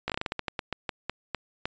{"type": "slowing click train", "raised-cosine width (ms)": 0.3, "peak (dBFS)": -13, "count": 16, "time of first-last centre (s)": [0.08, 1.655], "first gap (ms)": 17, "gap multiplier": 1.23, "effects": ["resampled to 16000 Hz"]}